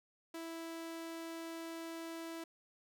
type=tone; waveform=sawtooth; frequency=329.6 Hz; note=E4; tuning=in tune; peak=-39 dBFS; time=0.34-2.44 s; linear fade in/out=5 ms; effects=none

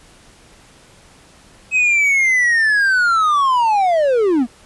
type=linear sweep; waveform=triangle; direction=down; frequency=2565 to 220 Hz; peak=-10 dBFS; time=1.71-4.47 s; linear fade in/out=50 ms; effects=pink hiss -47 dBFS RMS until 4.65 s + resampled to 24000 Hz

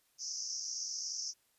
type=band-pass noise; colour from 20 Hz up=pink; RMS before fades=-40 dBFS; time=0.18-1.34 s; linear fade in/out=50 ms; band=5200 to 6300 Hz; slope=96 dB/octave; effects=white hiss -73 dBFS RMS until 1.58 s + resampled to 32000 Hz

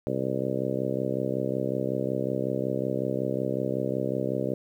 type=harmonic tone; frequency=65.41 Hz; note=C2; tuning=in tune; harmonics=2 / 3 / 4 / 5 / 6 / 7 / 8 / 9; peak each=-34 / -34 / -34 / -34 / -34 / -34 / -34 / -34 dBFS; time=0.07-4.54 s; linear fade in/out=0 ms; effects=10-bit

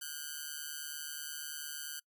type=ring-modulated tone; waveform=5% pulse; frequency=1519 Hz; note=F#6; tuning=45 cents sharp; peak=-26 dBFS; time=0.01-2 s; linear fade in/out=10 ms; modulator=74.3 Hz; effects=noise-tail reverb RT60 0.1 s tail -25 dB re dry

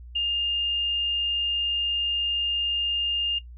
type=tone; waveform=sine; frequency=2817 Hz; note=F7; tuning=14 cents sharp; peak=-22 dBFS; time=0.15-3.39 s; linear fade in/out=10 ms; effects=noise-tail reverb RT60 0.1 s tail -17 dB re dry + added 60 Hz sine -40 dBFS peak until 3.57 s

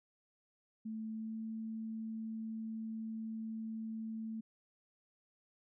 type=tone with pitch glide; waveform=sine; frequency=220 to 222 Hz; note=A3 to A3; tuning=0 to +16 cents; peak=-39 dBFS; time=0.85-4.41 s; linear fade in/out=10 ms; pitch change=+16 cents; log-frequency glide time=1.12-1.39 s; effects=none

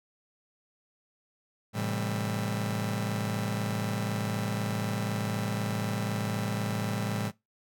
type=chord; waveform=sawtooth; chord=A minor seventh; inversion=none; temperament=just; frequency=110 / 132 / 165 / 198 Hz; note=A2 / C3 / E3 / G3; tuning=0 / +16 / +2 / +18 cents; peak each=-28 / -34 / -33 / -30 dBFS; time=1.73-7.32 s; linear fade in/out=50 ms; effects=noise-tail reverb RT60 0.2 s tail -21 dB re dry

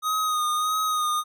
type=tone with vibrato; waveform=square; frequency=1244.5 Hz; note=D#6; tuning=in tune; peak=-23 dBFS; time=0.02-1.24 s; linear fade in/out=50 ms; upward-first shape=sine; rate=1.6 Hz; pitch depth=32 cents each way; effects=none

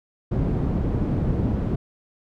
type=low-pass noise; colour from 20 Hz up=white; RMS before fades=-23 dBFS; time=0.31-1.76 s; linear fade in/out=10 ms; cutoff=200 Hz; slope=12 dB/octave; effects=none

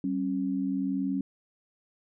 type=tone pair together; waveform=sine; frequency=192.39 / 273.1 Hz; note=G3 / C#4; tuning=-32 / -26 cents; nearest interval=tritone; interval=606 cents; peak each=-31 / -28 dBFS; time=0.04-1.21 s; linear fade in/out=2 ms; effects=none

